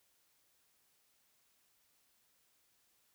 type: silence
effects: white hiss -74 dBFS RMS until 3.14 s